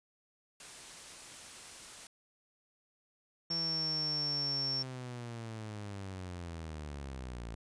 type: noise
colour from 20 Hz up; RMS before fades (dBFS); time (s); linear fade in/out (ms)
white; -49; 0.6-2.07; 2
type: tone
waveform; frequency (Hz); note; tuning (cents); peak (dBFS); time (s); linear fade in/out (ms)
sine; 5450; F8; -43; -32; 3.5-4.83; 10
type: linear sweep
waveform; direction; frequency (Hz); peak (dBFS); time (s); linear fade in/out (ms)
sawtooth; down; 168.2 to 55; -37; 3.5-7.55; 5
effects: resampled to 22050 Hz